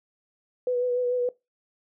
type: tone with vibrato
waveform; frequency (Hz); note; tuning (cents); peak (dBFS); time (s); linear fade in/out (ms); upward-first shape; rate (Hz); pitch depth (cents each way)
sine; 493.9; B4; 0; -22; 0.67-1.29; 2; sine; 6.8; 23
effects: noise-tail reverb RT60 0.2 s tail -20 dB re dry